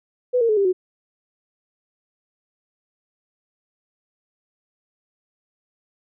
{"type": "tone with pitch steps", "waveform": "sine", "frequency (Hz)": [497.4, 461.4, 428, 397.1, 368.3], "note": ["B4", "A#4", "A4", "G4", "F#4"], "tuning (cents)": [12, -18, -48, 22, -8], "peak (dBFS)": -15, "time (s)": [0.33, 0.73], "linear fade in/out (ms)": 20, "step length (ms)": 80, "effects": []}